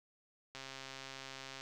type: click train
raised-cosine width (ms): 0.2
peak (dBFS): -29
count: 143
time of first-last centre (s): 0.55-1.61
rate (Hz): 134
effects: none